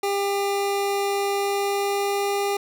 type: tone with pitch glide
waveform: 25% pulse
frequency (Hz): 399.8 to 402.1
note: G4 to G4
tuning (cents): +34 to +44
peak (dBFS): -18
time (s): 0.03-2.57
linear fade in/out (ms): 5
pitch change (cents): +10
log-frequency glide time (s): 1.24-2.44
effects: none